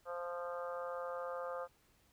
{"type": "harmonic tone with a mistuned harmonic", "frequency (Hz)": 174.61, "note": "F3", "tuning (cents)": 0, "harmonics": [3, 4, 5, 6, 7, 8, 9], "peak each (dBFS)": [-41, -49, -51, -52, -46, -54, -56], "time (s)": [0.05, 1.68], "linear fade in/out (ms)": 50, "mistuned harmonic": 8, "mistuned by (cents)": -22, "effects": ["pink hiss -71 dBFS RMS until 2.12 s"]}